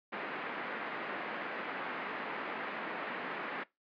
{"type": "band-pass noise", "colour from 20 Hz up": "white", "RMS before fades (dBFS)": -40, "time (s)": [0.12, 3.64], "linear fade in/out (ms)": 10, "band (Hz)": [200, 2100], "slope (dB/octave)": 24, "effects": ["noise-tail reverb RT60 0.2 s tail -21 dB re dry", "resampled to 11025 Hz"]}